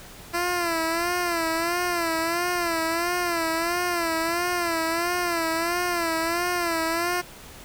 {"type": "tone with vibrato", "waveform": "10% pulse", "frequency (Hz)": 340, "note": "F4", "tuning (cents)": -46, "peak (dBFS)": -15, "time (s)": [0.33, 7.22], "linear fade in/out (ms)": 20, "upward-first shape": "sine", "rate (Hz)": 1.5, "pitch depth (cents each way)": 81, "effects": ["pink hiss -44 dBFS RMS until 7.64 s"]}